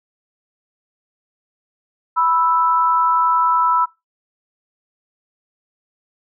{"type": "tone pair together", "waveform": "sine", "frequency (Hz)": [987.8, 1318.5], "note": ["B5", "E6"], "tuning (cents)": [0, 0], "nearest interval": "perfect fourth", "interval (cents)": 500, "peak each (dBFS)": -16, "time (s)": [2.16, 3.86], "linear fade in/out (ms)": 20, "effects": ["noise-tail reverb RT60 0.2 s tail -19 dB re dry"]}